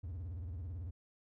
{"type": "tone with vibrato", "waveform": "triangle", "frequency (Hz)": 85.3, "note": "F2", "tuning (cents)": -40, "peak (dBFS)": -38, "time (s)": [0.03, 0.91], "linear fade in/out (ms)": 10, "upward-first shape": "sine", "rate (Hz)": 18, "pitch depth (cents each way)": 260, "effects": []}